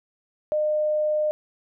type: tone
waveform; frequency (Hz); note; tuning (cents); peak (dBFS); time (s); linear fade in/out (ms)
sine; 608; D#5; -40; -20; 0.52-1.31; 0
effects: none